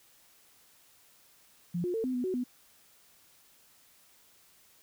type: tone with pitch steps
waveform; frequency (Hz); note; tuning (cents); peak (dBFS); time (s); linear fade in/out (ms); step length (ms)
sine; 173.9 / 356.5 / 449.3 / 255.9 / 247.9 / 372.5 / 248.5; F3 / F4 / A4 / C4 / B3 / F#4 / B3; -7 / +36 / +36 / -38 / +7 / +12 / +11; -29; 1.74-2.44; 10; 100
effects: white hiss -62 dBFS RMS until 4.82 s